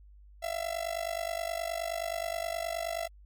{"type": "tone with amplitude modulation", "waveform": "45% pulse", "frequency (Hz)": 670, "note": "E5", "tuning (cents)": 28, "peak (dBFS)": -28, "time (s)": [0.42, 3.08], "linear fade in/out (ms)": 20, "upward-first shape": "sine", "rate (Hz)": 49.5, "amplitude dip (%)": 90, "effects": ["added 50 Hz sine -51 dBFS peak until 3.25 s", "MP3 96 kbps"]}